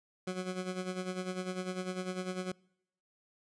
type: tone with tremolo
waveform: 20% pulse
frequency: 184 Hz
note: F#3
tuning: 9 cents flat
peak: -28 dBFS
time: 0.27-2.52 s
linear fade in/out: 5 ms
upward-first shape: sine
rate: 10 Hz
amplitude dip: 65%
effects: noise-tail reverb RT60 0.8 s tail -26 dB re dry + resampled to 22050 Hz